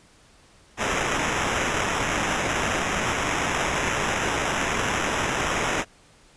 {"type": "noise with sample-and-hold", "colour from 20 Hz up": "blue", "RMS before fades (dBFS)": -25, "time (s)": [0.77, 5.85], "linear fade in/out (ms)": 50, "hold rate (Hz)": 4410, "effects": ["pink hiss -55 dBFS RMS until 6.36 s", "resampled to 22050 Hz"]}